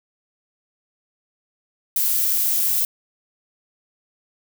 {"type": "noise", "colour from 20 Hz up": "violet", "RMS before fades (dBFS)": -20, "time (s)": [1.96, 2.85], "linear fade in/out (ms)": 2, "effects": []}